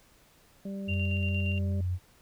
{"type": "harmonic tone", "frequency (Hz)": 196.4, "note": "G3", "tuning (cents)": 4, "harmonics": [1, 2, 3], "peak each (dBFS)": [-34, -46, -45], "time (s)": [0.65, 1.81], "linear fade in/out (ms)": 5}
{"type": "tone", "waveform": "sine", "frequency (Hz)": 90.5, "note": "F#2", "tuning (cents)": -38, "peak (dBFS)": -27, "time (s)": [0.87, 1.99], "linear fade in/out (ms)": 50}
{"type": "tone with tremolo", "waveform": "sine", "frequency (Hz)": 2774, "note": "F7", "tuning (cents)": -12, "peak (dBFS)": -33, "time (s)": [0.88, 1.59], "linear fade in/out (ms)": 10, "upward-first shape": "square", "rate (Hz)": 8.6, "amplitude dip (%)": 40}
{"effects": ["pink hiss -61 dBFS RMS until 2.21 s"]}